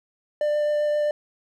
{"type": "tone with vibrato", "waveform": "triangle", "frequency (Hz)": 595, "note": "D5", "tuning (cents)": 22, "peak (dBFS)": -18, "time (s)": [0.41, 1.11], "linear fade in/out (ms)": 2, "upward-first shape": "triangle", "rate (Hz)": 7.6, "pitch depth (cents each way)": 9, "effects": []}